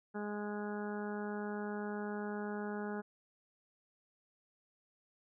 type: harmonic tone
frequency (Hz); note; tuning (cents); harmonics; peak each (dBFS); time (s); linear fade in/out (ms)
207.7; G#3; 0; 1 / 2 / 3 / 4 / 5 / 6 / 7 / 8; -40 / -42 / -50 / -47 / -54 / -54 / -49 / -54; 0.14-3.02; 20
effects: none